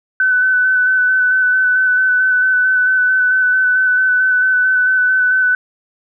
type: tone with vibrato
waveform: sine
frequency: 1508 Hz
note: F#6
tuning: 32 cents sharp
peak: -10 dBFS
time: 0.2-5.55 s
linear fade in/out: 2 ms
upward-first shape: square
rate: 4.5 Hz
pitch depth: 15 cents each way
effects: none